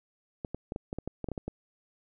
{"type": "clicks", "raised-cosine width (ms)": 2, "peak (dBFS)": -21, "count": 12, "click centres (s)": [0.448, 0.546, 0.721, 0.761, 0.929, 0.986, 1.076, 1.243, 1.287, 1.317, 1.378, 1.48], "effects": []}